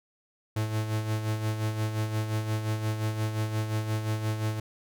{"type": "tone with tremolo", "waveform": "45% pulse", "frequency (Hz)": 108.6, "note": "A2", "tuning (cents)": -22, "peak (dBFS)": -25, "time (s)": [0.56, 4.6], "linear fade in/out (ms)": 5, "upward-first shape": "sine", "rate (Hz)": 5.7, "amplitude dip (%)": 55, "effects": []}